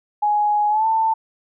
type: tone with pitch glide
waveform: sine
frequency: 835 to 889.8 Hz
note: G#5 to A5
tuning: +9 to +19 cents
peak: -15 dBFS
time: 0.22-1.14 s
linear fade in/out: 10 ms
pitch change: +110 cents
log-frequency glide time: 0.69-0.86 s
effects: none